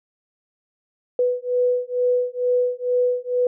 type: beating tone pair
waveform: sine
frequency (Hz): 493.8 / 496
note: B4 / B4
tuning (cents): 0 / +7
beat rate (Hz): 2.2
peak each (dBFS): -21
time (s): 1.19-3.47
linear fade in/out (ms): 2
effects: none